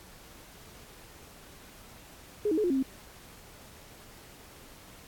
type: tone with pitch steps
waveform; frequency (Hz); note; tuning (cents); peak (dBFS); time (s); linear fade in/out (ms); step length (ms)
sine; 418.2 / 316.9 / 426.5 / 353.7 / 268.7 / 264.8; G#4 / D#4 / G#4 / F4 / C4 / C4; +12 / +32 / +46 / +22 / +46 / +21; -24; 2.45-2.828; 5; 63
effects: pink hiss -52 dBFS RMS until 5.07 s + AAC 64 kbps